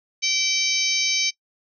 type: harmonic tone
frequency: 771 Hz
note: G5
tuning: 29 cents flat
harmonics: 3 / 4 / 5 / 6 / 7 / 8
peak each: -25 / -29 / -28 / -28 / -27 / -25 dBFS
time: 0.22-1.31 s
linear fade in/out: 20 ms
effects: noise-tail reverb RT60 0.1 s tail -22 dB re dry